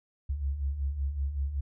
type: beating tone pair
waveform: sine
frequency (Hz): 65.6 / 70.9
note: C2 / C#2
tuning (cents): +5 / +40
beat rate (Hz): 5.3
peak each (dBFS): -36 / -29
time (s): 0.29-1.61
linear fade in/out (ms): 10
effects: none